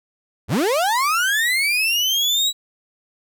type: linear sweep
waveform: 35% pulse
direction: up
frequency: 65.7 to 3914 Hz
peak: -15 dBFS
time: 0.48-2.53 s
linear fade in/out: 50 ms
effects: none